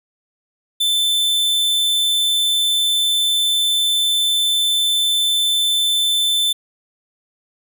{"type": "tone", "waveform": "45% pulse", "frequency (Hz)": 3532, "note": "A7", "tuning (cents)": 6, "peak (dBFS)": -15, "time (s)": [0.8, 6.53], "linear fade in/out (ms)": 10, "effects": []}